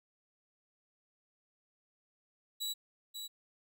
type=tone with echo; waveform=sawtooth; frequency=3913 Hz; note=B7; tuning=17 cents flat; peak=-32 dBFS; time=2.6-2.74 s; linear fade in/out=20 ms; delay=540 ms; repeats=1; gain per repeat=-6 dB; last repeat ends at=3.28 s; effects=none